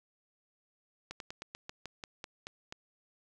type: slowing click train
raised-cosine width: 0.2 ms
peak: -24 dBFS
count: 11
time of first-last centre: 1.11-2.724 s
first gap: 92 ms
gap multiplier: 1.12
effects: none